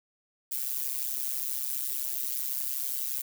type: noise with amplitude modulation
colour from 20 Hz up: violet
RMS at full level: -28 dBFS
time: 0.51-3.22 s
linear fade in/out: 10 ms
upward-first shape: sine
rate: 132 Hz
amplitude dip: 100%
effects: none